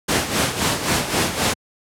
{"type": "noise with tremolo", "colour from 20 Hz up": "pink", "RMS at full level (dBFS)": -17, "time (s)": [0.08, 1.54], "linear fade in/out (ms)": 10, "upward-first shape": "sine", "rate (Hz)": 3.8, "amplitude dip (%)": 65, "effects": ["high-pass 100 Hz 12 dB/octave", "low-pass 11000 Hz 12 dB/octave"]}